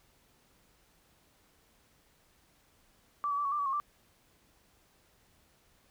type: tone with pitch steps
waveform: sine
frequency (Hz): 1164 / 1137 / 1164 / 1114 / 1184 / 1140 / 1079 / 1174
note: D6 / C#6 / D6 / C#6 / D6 / C#6 / C#6 / D6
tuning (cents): -16 / +44 / -16 / +8 / +14 / +48 / -47 / -1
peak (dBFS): -29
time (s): 3.24-3.8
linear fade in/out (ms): 0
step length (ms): 70
effects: pink hiss -67 dBFS RMS until 5.9 s